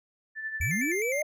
sine tone with tremolo, 1760 Hz, A6, in tune, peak -29 dBFS, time 0.35-0.96 s, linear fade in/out 50 ms, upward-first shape triangle, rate 11 Hz, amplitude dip 65%
sine linear sweep, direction up, 60.6 to 626 Hz, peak -28 dBFS, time 0.6-1.23 s, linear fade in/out 5 ms
square tone with vibrato, 2204 Hz, C#7, 11 cents flat, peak -30 dBFS, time 0.61-1.22 s, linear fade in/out 2 ms, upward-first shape square, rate 4.9 Hz, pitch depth 79 cents each way
effects none

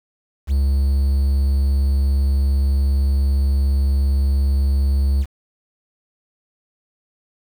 triangle tone with quantisation, 68.7 Hz, C#2, 15 cents flat, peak -12 dBFS, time 0.47-5.26 s, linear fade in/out 50 ms, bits 7, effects none

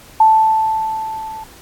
sine tone with level ramp, 879 Hz, A5, 2 cents flat, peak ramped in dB -5 to -27 dBFS, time 0.2-1.44 s, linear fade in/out 5 ms, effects pink hiss -42 dBFS RMS until 1.61 s + AAC 64 kbps

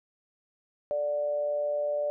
sine tone with amplitude modulation, 587.3 Hz, D5, in tune, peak -24 dBFS, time 0.91-2.1 s, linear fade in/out 0 ms, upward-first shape sine, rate 148 Hz, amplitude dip 45%, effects none

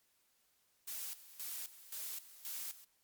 blue noise with tremolo, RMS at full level -43 dBFS, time 0.87-2.85 s, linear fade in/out 10 ms, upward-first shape square, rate 1.9 Hz, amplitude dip 80%, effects white hiss -75 dBFS RMS until 3.03 s + MP3 96 kbps

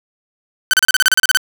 sawtooth tone bursts, 1526 Hz, G6, 47 cents flat, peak -5 dBFS, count 12, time 0.71-1.372 s, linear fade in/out 0 ms, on 24 ms, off 34 ms, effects 7-bit

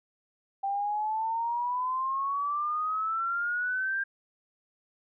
sine exponential sweep, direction up, 784 to 1602 Hz, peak -27 dBFS, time 0.63-4.04 s, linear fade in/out 10 ms, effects none

